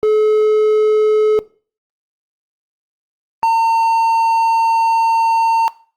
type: tone pair in turn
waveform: triangle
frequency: 429 / 909 Hz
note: A4 / A#5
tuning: -44 / -44 cents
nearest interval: octave + minor second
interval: 1300 cents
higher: second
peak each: -8 dBFS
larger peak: neither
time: 0.03-1.39 / 3.43-5.68 s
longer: second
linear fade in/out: 0 ms
effects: noise-tail reverb RT60 0.4 s tail -20 dB re dry + Opus 32 kbps